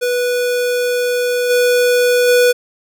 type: tone with level steps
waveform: square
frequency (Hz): 491.1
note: B4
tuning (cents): -10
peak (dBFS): -15 / -11 / -9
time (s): 0.01-2.53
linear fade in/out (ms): 20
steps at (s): 1.49 / 2.27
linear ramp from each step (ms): 20
effects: none